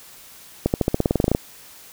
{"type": "accelerating click train", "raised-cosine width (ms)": 2, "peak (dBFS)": -4, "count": 14, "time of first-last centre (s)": [0.66, 1.349], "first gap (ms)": 79, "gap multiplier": 0.93, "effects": ["white hiss -45 dBFS RMS until 1.92 s"]}